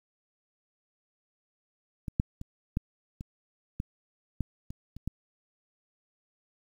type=clicks; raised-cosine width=5 ms; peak=-22 / -12 / -26 / -15 / -26 / -19 / -17 / -27 / -30 / -19 dBFS; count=10; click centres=2.082 / 2.199 / 2.414 / 2.771 / 3.209 / 3.801 / 4.407 / 4.705 / 4.966 / 5.076 s; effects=9-bit